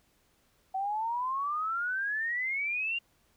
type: exponential sweep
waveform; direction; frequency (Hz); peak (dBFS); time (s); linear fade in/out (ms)
sine; up; 753 to 2817; -29; 0.74-2.99; 10
effects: pink hiss -69 dBFS RMS until 3.36 s